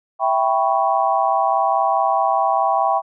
sine chord, C# half-diminished seventh, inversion first, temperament equal, 659.3 / 784 / 987.8 / 1108.7 Hz, E5 / G5 / B5 / C#6, 0 / 0 / 0 / 0 cents, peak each -21 / -18 / -22 / -22 dBFS, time 0.19-3.02 s, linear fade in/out 50 ms, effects none

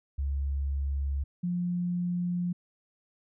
sine tone pair in turn, 69.5 / 176.55 Hz, C#2 / F3, +5 / +19 cents, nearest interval octave + major third, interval 1614 cents, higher second, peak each -27 dBFS, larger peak neither, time 0.18-1.24 / 1.43-2.53 s, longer second, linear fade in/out 10 ms, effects none

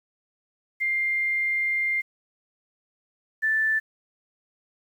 sine tone pair in turn, 2100 / 1760.8 Hz, C7 / A6, +6 / +1 cents, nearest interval minor third, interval 305 cents, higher first, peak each -22 / -20 dBFS, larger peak second, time 0.8-2.02 / 3.42-3.8 s, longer first, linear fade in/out 20 ms, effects 9-bit

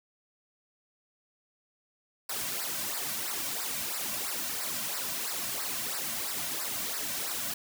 white noise with flanger, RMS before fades -34 dBFS, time 2.29-7.54 s, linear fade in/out 5 ms, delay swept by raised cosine 0.3 to 2.4 ms, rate 3 Hz, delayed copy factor -0.85, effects none

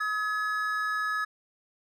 triangle tone pair together, 1272 / 1697.9 Hz, D#6 / G#6, +38 / +38 cents, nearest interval perfect fourth, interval 500 cents, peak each -28 dBFS, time 0-1.25 s, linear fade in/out 10 ms, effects none

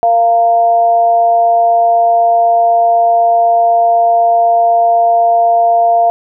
sine tone with amplitude modulation, 692 Hz, F5, 16 cents flat, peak -4 dBFS, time 0.03-6.1 s, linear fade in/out 0 ms, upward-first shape sine, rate 228 Hz, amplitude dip 50%, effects none

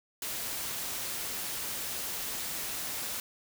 white noise, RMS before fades -36 dBFS, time 0.22-3.2 s, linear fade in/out 2 ms, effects none

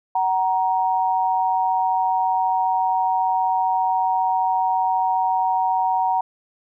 sine tone pair together, 751.2 / 938 Hz, F#5 / A#5, +26 / +11 cents, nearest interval major third, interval 385 cents, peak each -20 dBFS, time 0.15-6.21 s, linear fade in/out 5 ms, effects none

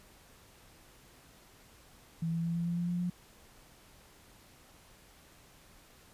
sine tone with pitch steps, 164.81 / 166.53 / 168.27 / 170.03 / 171.81 / 173.6 / 175.42 / 177.25 Hz, E3 / E3 / E3 / F3 / F3 / F3 / F3 / F3, 0 / +18 / +36 / -46 / -28 / -10 / +8 / +26 cents, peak -30 dBFS, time 2.22-3.1 s, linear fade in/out 5 ms, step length 110 ms, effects pink hiss -59 dBFS RMS until 6.13 s + resampled to 32000 Hz

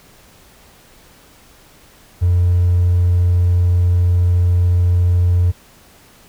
triangle tone with hard clipping, 88.6 Hz, F2, 25 cents sharp, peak -11 dBFS, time 2.21-5.52 s, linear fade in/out 20 ms, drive 4 dB, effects pink hiss -47 dBFS RMS until 6.28 s

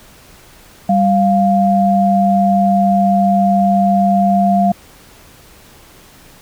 sine tone pair together, 196 / 698.5 Hz, G3 / F5, 0 / 0 cents, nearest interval octave + minor seventh, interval 2200 cents, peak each -12 dBFS, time 0.89-4.72 s, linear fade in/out 5 ms, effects pink hiss -43 dBFS RMS until 6.41 s

